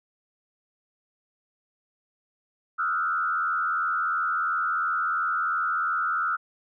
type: tone with frequency modulation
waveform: sine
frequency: 1355 Hz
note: E6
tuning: 47 cents sharp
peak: -23 dBFS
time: 2.78-6.37 s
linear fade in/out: 20 ms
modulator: 82.9 Hz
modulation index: 1.2
effects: none